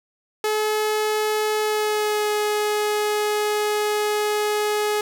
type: tone with pitch glide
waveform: sawtooth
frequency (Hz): 427.9 to 420.5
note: A4 to G#4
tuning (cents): -48 to +22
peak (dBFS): -16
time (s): 0.44-5.01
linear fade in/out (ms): 2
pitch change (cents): -30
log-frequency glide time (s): 1.61-2.3
effects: none